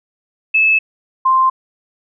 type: tone pair in turn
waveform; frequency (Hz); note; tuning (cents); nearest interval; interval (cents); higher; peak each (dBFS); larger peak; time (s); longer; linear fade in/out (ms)
sine; 2608 / 1047; E7 / C6; -19 / +1; octave + major third; 1580; first; -9; neither; 0.54-0.79 / 1.25-1.5; neither; 10
effects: none